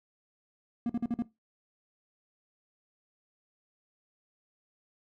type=tone bursts; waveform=triangle; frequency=236.1 Hz; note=A#3; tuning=22 cents sharp; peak=-25 dBFS; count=5; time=0.86-1.223 s; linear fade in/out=2 ms; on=35 ms; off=47 ms; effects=noise-tail reverb RT60 0.2 s tail -17 dB re dry